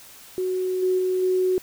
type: tone with level steps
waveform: sine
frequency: 370 Hz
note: F#4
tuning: in tune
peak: -22 / -18 / -20 / -18 dBFS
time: 0.38-1.58 s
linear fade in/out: 0 ms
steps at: 0.82 / 0.98 / 1.22 s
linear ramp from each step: 10 ms
effects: white hiss -46 dBFS RMS until 1.62 s